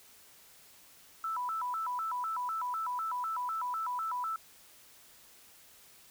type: tone with vibrato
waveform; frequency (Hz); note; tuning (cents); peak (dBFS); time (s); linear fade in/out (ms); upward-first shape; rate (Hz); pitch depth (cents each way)
sine; 1142; D6; -49; -32; 1.24-4.36; 2; square; 4; 250
effects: white hiss -58 dBFS RMS until 6.1 s